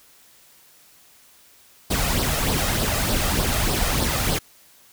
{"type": "noise with flanger", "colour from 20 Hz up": "pink", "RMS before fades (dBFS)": -22, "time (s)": [1.9, 4.39], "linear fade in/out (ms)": 10, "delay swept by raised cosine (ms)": [0.21, 1.61], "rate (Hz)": 3.3, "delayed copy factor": 0.55, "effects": ["white hiss -53 dBFS RMS until 4.92 s"]}